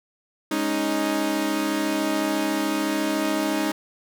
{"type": "chord", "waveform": "sawtooth", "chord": "Ab suspended fourth", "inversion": "none", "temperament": "equal", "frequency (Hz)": [207.7, 277.2, 311.1], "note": ["Ab3", "Db4", "Eb4"], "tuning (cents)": [0, 0, 0], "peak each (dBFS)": [-26, -24, -20], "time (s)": [0.51, 3.72], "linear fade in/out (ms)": 5, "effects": []}